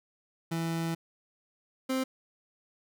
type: tone pair in turn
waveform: 30% pulse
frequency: 165.3 / 261.6 Hz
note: E3 / C4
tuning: +5 / 0 cents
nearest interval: minor sixth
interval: 795 cents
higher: second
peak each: -27 / -25 dBFS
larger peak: second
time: 0.51-0.95 / 1.89-2.04 s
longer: first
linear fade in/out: 10 ms
effects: none